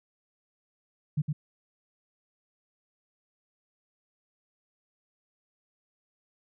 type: tone with echo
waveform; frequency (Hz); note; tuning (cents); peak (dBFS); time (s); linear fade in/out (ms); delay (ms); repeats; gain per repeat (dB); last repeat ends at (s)
sine; 150; D3; +37; -23; 1.17-1.22; 10; 110; 1; -3; 1.33
effects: none